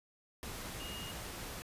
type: tone in noise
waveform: sine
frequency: 2853 Hz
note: F7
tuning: 36 cents sharp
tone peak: -46 dBFS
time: 0.8-1.11 s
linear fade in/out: 0 ms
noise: pink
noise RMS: -44 dBFS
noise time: 0.43-1.62 s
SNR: -5 dB
effects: resampled to 32000 Hz